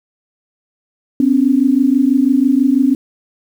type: tone pair together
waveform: sine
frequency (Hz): 254.9 / 281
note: C4 / C#4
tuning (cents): -45 / +24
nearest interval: major second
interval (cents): 169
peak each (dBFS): -12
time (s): 1.2-2.95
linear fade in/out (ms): 2
effects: 7-bit